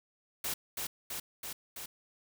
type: noise with echo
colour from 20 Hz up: white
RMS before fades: -35 dBFS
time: 0.44-0.54 s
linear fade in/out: 5 ms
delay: 330 ms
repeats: 4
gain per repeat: -2 dB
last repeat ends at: 1.86 s
effects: none